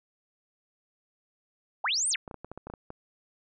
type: linear two-way sweep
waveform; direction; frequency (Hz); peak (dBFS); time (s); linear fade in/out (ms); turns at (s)
sine; up then down; 612 to 9397 to 1250; -25; 1.84-2.16; 5; 2.09
type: clicks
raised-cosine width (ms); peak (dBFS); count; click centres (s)
1; -26; 10; 2.278 / 2.312 / 2.343 / 2.446 / 2.516 / 2.576 / 2.67 / 2.7 / 2.738 / 2.904
effects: none